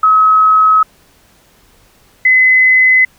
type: tone pair in turn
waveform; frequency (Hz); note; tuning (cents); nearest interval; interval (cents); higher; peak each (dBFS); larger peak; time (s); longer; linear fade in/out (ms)
sine; 1280 / 2030; D#6 / B6; +49 / +47; minor sixth; 798; second; -5; neither; 0.03-0.83 / 2.25-3.05; neither; 5
effects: pink hiss -49 dBFS RMS until 3.18 s